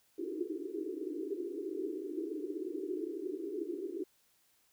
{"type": "band-pass noise", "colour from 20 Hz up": "pink", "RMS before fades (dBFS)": -39, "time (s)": [0.18, 4.04], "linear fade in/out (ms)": 5, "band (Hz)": [300, 420], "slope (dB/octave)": 96, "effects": ["white hiss -71 dBFS RMS until 4.72 s"]}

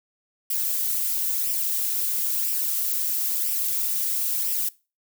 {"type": "noise with flanger", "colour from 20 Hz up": "violet", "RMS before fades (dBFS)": -25, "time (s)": [0.5, 4.69], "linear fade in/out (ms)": 5, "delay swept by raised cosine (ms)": [0.37, 3.37], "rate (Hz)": 1, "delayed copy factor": 0.55, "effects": ["noise-tail reverb RT60 0.3 s tail -21 dB re dry"]}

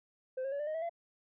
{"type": "tone with pitch steps", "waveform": "sine", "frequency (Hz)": [517, 541.1, 566.4, 592.8, 620.5, 649.5, 679.8], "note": ["C5", "C#5", "C#5", "D5", "D#5", "E5", "F5"], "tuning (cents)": [-21, -42, 37, 16, -5, -26, -47], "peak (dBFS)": -31, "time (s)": [0.37, 0.895], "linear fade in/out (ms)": 10, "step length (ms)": 75, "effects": ["tanh soft clip ceiling -33 dBFS"]}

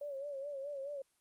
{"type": "tone with vibrato", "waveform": "sine", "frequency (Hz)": 561, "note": "C#5", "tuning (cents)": 21, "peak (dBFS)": -39, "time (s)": [0.01, 1.02], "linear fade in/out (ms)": 5, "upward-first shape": "sine", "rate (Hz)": 4.7, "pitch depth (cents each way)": 78, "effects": ["white hiss -75 dBFS RMS until 1.2 s", "Opus 32 kbps"]}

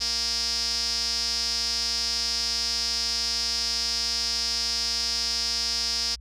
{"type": "tone with band-pass filter", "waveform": "sawtooth", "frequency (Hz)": 233.1, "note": "A#3", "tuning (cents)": 0, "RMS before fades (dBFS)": -27, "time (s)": [0, 6.16], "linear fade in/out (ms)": 20, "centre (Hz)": 5100, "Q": 8.8, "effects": ["added 60 Hz sine -42 dBFS peak until 6.2 s"]}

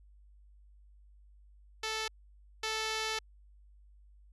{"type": "tone pair in turn", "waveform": "5% pulse", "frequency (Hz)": [439.2, 439.2], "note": ["A4", "A4"], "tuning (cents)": [-3, -3], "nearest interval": "unison", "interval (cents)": 0, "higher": "neither", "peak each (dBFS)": [-22, -21], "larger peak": "second", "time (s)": [[1.83, 2.08], [2.63, 3.19]], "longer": "second", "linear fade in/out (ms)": 5, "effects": ["added 50 Hz sine -56 dBFS peak until 4.32 s", "resampled to 24000 Hz"]}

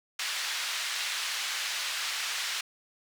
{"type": "band-pass noise", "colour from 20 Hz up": "white", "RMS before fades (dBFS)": -33, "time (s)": [0.19, 2.61], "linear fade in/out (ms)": 5, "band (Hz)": [1400, 4500], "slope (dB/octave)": 12, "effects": []}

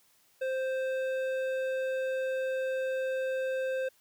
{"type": "tone with hard clipping", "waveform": "triangle", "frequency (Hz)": 523.3, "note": "C5", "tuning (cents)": 0, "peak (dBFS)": -31, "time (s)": [0.41, 3.89], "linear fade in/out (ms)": 10, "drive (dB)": 14, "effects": ["white hiss -66 dBFS RMS until 4 s"]}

